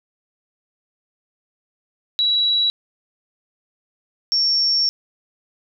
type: tone pair in turn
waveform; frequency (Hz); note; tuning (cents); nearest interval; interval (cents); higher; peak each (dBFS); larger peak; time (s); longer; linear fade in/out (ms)
sine; 3907 / 5477; B7 / F8; -19 / -35; tritone; 584; second; -15; neither; 2.19-2.7 / 4.32-4.89; second; 0
effects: none